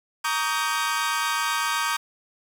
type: chord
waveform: sawtooth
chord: Eb dominant seventh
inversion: second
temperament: equal with one note detuned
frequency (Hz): 932.3 / 1136.6 / 1244.5 / 1568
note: Bb5 / Db6 / Eb6 / G6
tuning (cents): 0 / +43 / 0 / 0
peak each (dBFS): -25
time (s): 0.24-1.97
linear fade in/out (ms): 10
effects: low-pass 12000 Hz 12 dB/octave + 7-bit